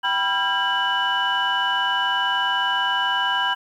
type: tone cluster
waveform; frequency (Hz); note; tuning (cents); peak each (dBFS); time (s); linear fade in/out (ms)
sine; 779 / 982 / 1366 / 1609 / 2966; G5 / B5 / F6 / G6 / F#7; -11 / -10 / -39 / +45 / +4; -28 / -23 / -30 / -23 / -24; 0.03-3.55; 20
effects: tanh soft clip ceiling -11 dBFS + 9-bit